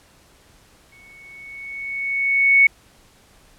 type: tone with exponential growth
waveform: sine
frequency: 2217 Hz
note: C#7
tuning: in tune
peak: -8 dBFS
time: 0.92-2.67 s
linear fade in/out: 5 ms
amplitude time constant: 380 ms
effects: pink hiss -53 dBFS RMS until 3.58 s + low-pass 12000 Hz 12 dB/octave